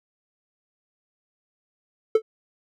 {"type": "tone with exponential decay", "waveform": "triangle", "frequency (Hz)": 440, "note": "A4", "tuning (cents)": 0, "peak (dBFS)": -8, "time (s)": [2.15, 2.22], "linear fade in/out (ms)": 5, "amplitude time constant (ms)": 15, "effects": []}